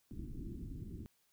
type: low-pass noise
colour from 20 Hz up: pink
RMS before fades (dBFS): -45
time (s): 0.11-1.06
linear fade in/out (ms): 0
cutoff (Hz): 340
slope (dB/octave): 48
effects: white hiss -75 dBFS RMS until 1.32 s